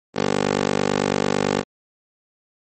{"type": "tone with high-pass filter", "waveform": "15% pulse", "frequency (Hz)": 49, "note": "G1", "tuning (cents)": 0, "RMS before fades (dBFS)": -21, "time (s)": [0.14, 1.64], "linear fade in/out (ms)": 50, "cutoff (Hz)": 310, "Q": 1.8, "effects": ["MP3 32 kbps"]}